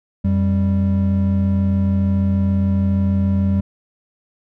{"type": "tone pair together", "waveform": "triangle", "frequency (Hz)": [89.4, 196], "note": ["F2", "G3"], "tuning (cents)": [41, 0], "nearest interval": "octave + major second", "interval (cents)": 1359, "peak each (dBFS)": -15, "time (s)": [0.24, 3.61], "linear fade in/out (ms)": 10, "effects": []}